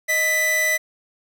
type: tone pair together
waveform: 45% pulse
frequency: 623 / 1985.9 Hz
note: D#5 / B6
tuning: +2 / +9 cents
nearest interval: octave + minor sixth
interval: 2007 cents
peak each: -27 / -18 dBFS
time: 0.08-0.78 s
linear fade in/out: 20 ms
effects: none